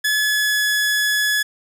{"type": "tone with pitch glide", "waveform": "sawtooth", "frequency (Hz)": [1710, 1699.2], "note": ["A6", "G#6"], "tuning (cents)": [-50, 39], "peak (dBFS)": -13, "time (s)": [0.04, 1.43], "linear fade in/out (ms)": 10, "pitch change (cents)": -11, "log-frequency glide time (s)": [0.18, 0.63], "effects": []}